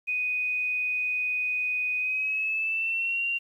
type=tone with pitch glide; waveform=sine; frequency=2491 to 2764 Hz; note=D#7 to F7; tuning=+1 to -19 cents; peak=-25 dBFS; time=0.07-3.39 s; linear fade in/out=20 ms; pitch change=+180 cents; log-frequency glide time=1.98-3.25 s; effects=10-bit